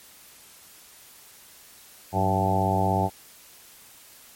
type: harmonic tone with a mistuned harmonic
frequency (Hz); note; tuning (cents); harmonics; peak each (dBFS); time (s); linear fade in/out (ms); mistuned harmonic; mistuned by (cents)
96.5; G2; -27; 1 / 2 / 3 / 4 / 5 / 6 / 7 / 8 / 9; -26 / -28 / -33 / -32 / -35 / -34 / -29 / -27 / -27; 2.12-3.1; 50; 2; -79
effects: white hiss -50 dBFS RMS until 4.35 s + MP3 64 kbps